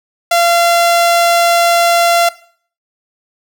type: tone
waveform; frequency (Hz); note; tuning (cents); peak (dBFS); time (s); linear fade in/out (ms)
sawtooth; 686; F5; -31; -5; 0.31-2.29; 5
effects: noise-tail reverb RT60 0.5 s tail -18 dB re dry